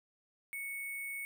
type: tone with sample-and-hold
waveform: sine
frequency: 2217 Hz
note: C#7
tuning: in tune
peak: -38 dBFS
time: 0.53-1.25 s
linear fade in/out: 0 ms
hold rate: 11025 Hz
effects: none